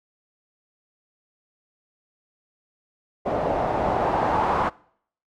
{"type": "noise with low-pass filter sweep", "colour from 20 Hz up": "white", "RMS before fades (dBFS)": -23, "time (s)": [3.25, 4.7], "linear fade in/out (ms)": 20, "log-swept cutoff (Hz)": [640, 970], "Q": 2.6, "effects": ["noise-tail reverb RT60 0.6 s tail -23 dB re dry"]}